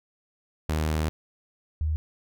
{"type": "tone pair in turn", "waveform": ["sawtooth", "sine"], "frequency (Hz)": [77.78, 77.48], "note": ["D#2", "D#2"], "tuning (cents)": [0, -7], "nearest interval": "unison", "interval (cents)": 7, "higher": "first", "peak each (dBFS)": [-20, -23], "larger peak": "first", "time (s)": [[0.69, 1.09], [1.81, 1.96]], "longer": "first", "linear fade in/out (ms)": 0, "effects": []}